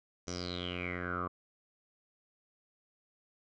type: tone with low-pass filter sweep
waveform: 10% pulse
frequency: 89 Hz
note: F2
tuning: 33 cents sharp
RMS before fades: -38 dBFS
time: 0.27-1.28 s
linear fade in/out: 10 ms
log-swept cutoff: 6100 to 1100 Hz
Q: 9.6
effects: none

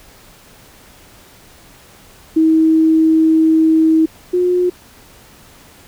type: tone pair in turn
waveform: sine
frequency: 319.5 / 359 Hz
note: D#4 / F4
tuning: +46 / +48 cents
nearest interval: major second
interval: 202 cents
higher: second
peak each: -8 / -11 dBFS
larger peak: first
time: 2.36-4.06 / 4.33-4.7 s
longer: first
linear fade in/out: 10 ms
effects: pink hiss -44 dBFS RMS until 5.87 s

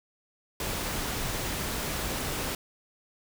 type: noise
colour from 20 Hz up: pink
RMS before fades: -32 dBFS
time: 0.6-2.55 s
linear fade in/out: 2 ms
effects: none

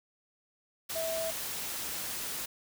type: tone in noise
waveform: sine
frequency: 651 Hz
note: E5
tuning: 22 cents flat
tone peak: -32 dBFS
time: 0.95-1.31 s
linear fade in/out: 10 ms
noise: white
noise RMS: -37 dBFS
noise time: 0.89-2.46 s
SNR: +2 dB
effects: none

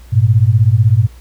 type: beating tone pair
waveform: sine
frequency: 102.4 / 118.4 Hz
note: G#2 / A#2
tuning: -24 / +27 cents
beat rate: 16 Hz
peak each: -10 dBFS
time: 0.12-1.07 s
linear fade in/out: 20 ms
effects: added 60 Hz sine -35 dBFS peak until 1.2 s + pink hiss -47 dBFS RMS until 1.2 s

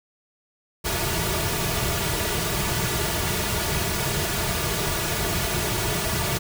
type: noise with comb filter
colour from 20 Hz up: pink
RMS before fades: -25 dBFS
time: 0.84-6.39 s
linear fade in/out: 20 ms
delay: 3.8 ms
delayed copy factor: -0.75
effects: none

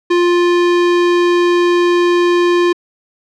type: tone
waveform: square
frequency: 350 Hz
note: F4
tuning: 4 cents sharp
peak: -10 dBFS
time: 0.1-2.73 s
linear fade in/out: 10 ms
effects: low-pass 4000 Hz 12 dB/octave

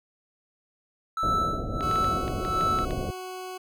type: tone with tremolo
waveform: triangle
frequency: 1318 Hz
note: E6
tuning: 1 cent flat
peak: -20 dBFS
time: 1.17-2.85 s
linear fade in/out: 2 ms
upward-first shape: sine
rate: 1.5 Hz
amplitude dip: 90%
type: low-pass noise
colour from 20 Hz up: pink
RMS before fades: -31 dBFS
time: 1.23-3.11 s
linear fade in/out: 2 ms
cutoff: 730 Hz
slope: 96 dB/octave
type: clicks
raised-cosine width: 0.3 ms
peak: -21 dBFS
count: 9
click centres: 1.808 / 1.913 / 1.958 / 2.045 / 2.28 / 2.45 / 2.61 / 2.788 / 2.908 s
type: tone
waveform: 20% pulse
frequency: 370 Hz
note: F#4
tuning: in tune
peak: -30 dBFS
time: 1.82-3.58 s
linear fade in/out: 10 ms
effects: none

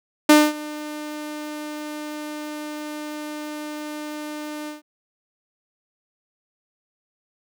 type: tone with ADSR envelope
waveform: sawtooth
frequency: 301 Hz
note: D4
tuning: 43 cents sharp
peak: -4 dBFS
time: 0.29-4.82 s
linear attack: 6 ms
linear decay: 230 ms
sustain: -22 dB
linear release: 140 ms
effects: none

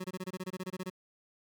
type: tone bursts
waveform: 25% pulse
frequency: 185 Hz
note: F#3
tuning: in tune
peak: -32 dBFS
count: 14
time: 0-0.901 s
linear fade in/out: 10 ms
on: 43 ms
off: 23 ms
effects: 12-bit

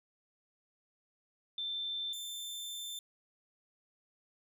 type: tone pair in turn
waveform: sine / sawtooth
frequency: 3554 / 3554 Hz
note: A7 / A7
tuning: +17 / +17 cents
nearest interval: unison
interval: 0 cents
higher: neither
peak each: -35 / -37 dBFS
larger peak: first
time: 1.58-2.13 / 2.13-2.99 s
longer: second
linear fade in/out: 2 ms
effects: none

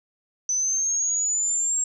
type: linear sweep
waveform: sine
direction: up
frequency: 6000 to 7560 Hz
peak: -21 dBFS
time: 0.49-1.84 s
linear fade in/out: 2 ms
effects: none

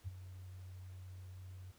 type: tone with ADSR envelope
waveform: sine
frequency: 92.5 Hz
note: F#2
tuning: in tune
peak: -37 dBFS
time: 0.04-1.72 s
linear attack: 36 ms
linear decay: 18 ms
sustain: -11 dB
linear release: 19 ms
effects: pink hiss -67 dBFS RMS until 1.78 s

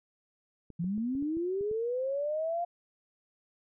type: clicks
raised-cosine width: 3 ms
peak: -34 dBFS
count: 8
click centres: 0.703 / 0.843 / 0.979 / 1.152 / 1.225 / 1.37 / 1.61 / 1.713 s
type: linear sweep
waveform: sine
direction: up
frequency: 162.1 to 703 Hz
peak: -29 dBFS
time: 0.79-2.65 s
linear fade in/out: 10 ms
effects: none

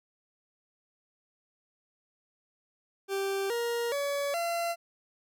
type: tone with pitch steps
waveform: 40% pulse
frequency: 391.6 / 471.1 / 566.8 / 681.8 Hz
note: G4 / A#4 / C#5 / F5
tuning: -2 / +18 / +38 / -42 cents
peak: -28 dBFS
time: 3.08-4.76 s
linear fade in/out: 50 ms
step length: 420 ms
effects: none

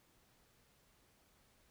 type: silence
effects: pink hiss -71 dBFS RMS until 1.7 s

